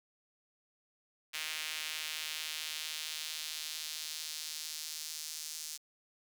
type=tone with high-pass filter sweep; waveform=sawtooth; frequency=155.56 Hz; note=D#3; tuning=in tune; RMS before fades=-41 dBFS; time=1.33-5.78 s; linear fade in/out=20 ms; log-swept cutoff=2500 to 5700 Hz; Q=1.4; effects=none